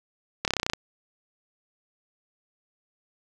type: slowing click train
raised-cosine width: 0.2 ms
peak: -7 dBFS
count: 10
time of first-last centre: 0.45-0.734 s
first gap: 28 ms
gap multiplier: 1.03
effects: none